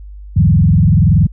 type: tone with frequency modulation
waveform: sine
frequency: 126 Hz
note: B2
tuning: 35 cents sharp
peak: -6 dBFS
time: 0.36-1.27 s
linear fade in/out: 10 ms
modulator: 21 Hz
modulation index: 2.5
effects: added 50 Hz sine -29 dBFS peak until 1.32 s